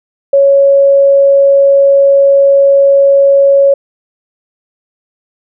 sine tone, 555 Hz, C#5, 2 cents sharp, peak -3 dBFS, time 0.33-3.74 s, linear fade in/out 5 ms, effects none

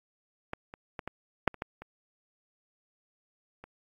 clicks, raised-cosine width 0.5 ms, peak -19 / -28 / -21 / -21 / -7 / -30 / -18 / -28 / -30 dBFS, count 9, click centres 0.534 / 0.739 / 0.992 / 1.076 / 1.477 / 1.543 / 1.621 / 1.82 / 3.64 s, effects AAC 64 kbps

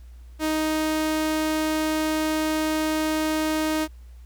sawtooth tone, 312 Hz, D#4, 5 cents sharp, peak -18 dBFS, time 0.39-3.88 s, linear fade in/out 50 ms, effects added 60 Hz sine -41 dBFS peak until 4.25 s + pink hiss -62 dBFS RMS until 4.25 s

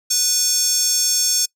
square tone with high-pass filter, 494.4 Hz, B4, 2 cents sharp, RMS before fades -18 dBFS, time 0.1-1.46 s, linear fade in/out 10 ms, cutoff 6000 Hz, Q 4.7, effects noise-tail reverb RT60 0.1 s tail -24 dB re dry

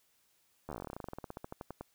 slowing click train, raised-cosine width 1 ms, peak -27 dBFS, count 27, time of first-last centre 0.69-1.81 s, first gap 12 ms, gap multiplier 1.09, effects white hiss -72 dBFS RMS until 1.94 s

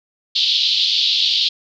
pink band-pass noise, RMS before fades -17 dBFS, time 0.35-1.49 s, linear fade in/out 10 ms, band 3200 to 4500 Hz, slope 48 dB/octave, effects none

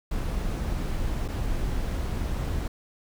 brown noise with dropouts, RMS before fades -28 dBFS, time 0.11-2.68 s, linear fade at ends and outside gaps 5 ms, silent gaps 1.28-1.284 s, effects none

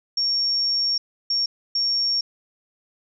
sine tone bursts at uneven times, 5520 Hz, F8, 21 cents flat, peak -19 dBFS, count 3, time 0.17-0.98 / 1.3-1.46 / 1.75-2.21 s, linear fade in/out 5 ms, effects none

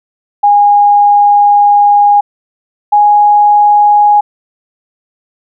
sine tone pair in turn, 820 / 829 Hz, G#5 / G#5, -22 / -3 cents, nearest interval unison, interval 19 cents, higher second, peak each -3 dBFS, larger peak neither, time 0.43-2.21 / 2.92-4.21 s, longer first, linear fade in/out 10 ms, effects none

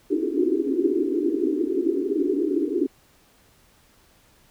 white band-pass noise, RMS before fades -23 dBFS, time 0.1-2.87 s, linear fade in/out 10 ms, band 270 to 410 Hz, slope 96 dB/octave, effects pink hiss -58 dBFS RMS until 4.5 s

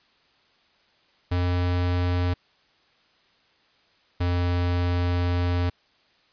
square tone pair in turn, 89 / 88.28 Hz, F2 / F2, +33 / +19 cents, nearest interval unison, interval 14 cents, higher first, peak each -22 dBFS, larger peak neither, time 1.31-2.34 / 4.2-5.7 s, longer second, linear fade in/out 10 ms, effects white hiss -62 dBFS RMS until 6.32 s + resampled to 11025 Hz

